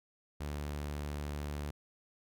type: tone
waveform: sawtooth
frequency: 73.3 Hz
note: D2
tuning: 3 cents flat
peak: -33 dBFS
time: 0.4-1.71 s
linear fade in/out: 10 ms
effects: none